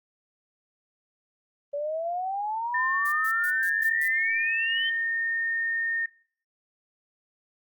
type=exponential sweep; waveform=sine; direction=up; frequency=566 to 3136 Hz; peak=-27 dBFS; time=1.73-4.9 s; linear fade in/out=10 ms
type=tone with pitch glide; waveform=sine; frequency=1800 to 1830.4 Hz; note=A6 to A#6; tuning=+39 to -32 cents; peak=-25 dBFS; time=2.74-6.06 s; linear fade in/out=5 ms; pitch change=+29 cents; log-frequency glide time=3.97-4.86 s
type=noise bursts; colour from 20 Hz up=violet; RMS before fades=-40 dBFS; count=6; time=3.05-4.082 s; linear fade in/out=5 ms; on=72 ms; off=120 ms
effects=noise-tail reverb RT60 0.5 s tail -20 dB re dry + Opus 32 kbps